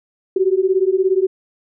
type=beating tone pair; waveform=sine; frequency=370 / 387 Hz; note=F#4 / G4; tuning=0 / -22 cents; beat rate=17 Hz; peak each=-16 dBFS; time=0.36-1.27 s; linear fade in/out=5 ms; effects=none